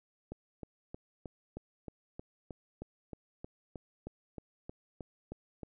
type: click train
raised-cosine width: 2 ms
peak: -29 dBFS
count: 18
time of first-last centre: 0.32-5.633 s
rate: 3.2 Hz
effects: none